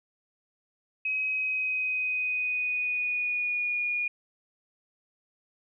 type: tone with pitch glide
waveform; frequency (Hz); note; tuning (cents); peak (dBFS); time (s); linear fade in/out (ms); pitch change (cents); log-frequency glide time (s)
sine; 2538 to 2440; D#7 to D#7; +34 to -34; -26; 1.05-4.08; 5; -68; 1.26-3.83
effects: none